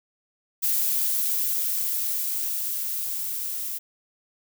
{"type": "noise with level ramp", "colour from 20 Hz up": "violet", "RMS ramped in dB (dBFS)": [-23, -31], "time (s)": [0.62, 3.79], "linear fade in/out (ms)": 20, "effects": []}